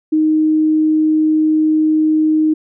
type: tone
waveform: sine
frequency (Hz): 311.1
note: D#4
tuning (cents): 0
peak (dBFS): -10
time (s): 0.12-2.54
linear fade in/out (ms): 10
effects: none